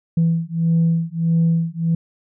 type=beating tone pair; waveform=sine; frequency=164.81 / 166.41 Hz; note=E3 / E3; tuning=0 / +17 cents; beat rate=1.6 Hz; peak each=-17 dBFS; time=0.17-1.95 s; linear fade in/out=5 ms; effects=tanh soft clip ceiling -10 dBFS